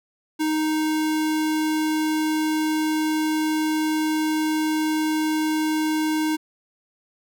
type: tone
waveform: square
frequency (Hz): 311.1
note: D#4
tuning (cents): 0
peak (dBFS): -21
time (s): 0.39-6.37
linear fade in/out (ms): 20
effects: none